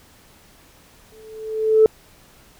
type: tone with exponential growth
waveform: sine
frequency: 437.5 Hz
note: A4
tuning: 10 cents flat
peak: -6 dBFS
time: 1.12-1.86 s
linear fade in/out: 1 ms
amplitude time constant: 160 ms
effects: tanh soft clip ceiling -3 dBFS + pink hiss -51 dBFS RMS until 2.59 s